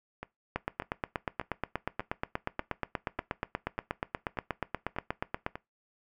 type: two click trains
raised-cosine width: 0.5 ms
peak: -23 / -15 dBFS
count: 10 / 42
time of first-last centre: 0.23-5.555 / 0.56-5.464 s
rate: 1.69 / 8.36 Hz
effects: noise-tail reverb RT60 0.2 s tail -20 dB re dry